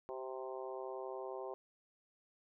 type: harmonic tone with a mistuned harmonic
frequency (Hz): 130.81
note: C3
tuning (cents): 0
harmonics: 3 / 4 / 5 / 6 / 7 / 8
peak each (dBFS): -45 / -47 / -49 / -51 / -52 / -53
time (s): 0.09-1.54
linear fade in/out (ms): 0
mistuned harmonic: 3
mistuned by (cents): -18
effects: none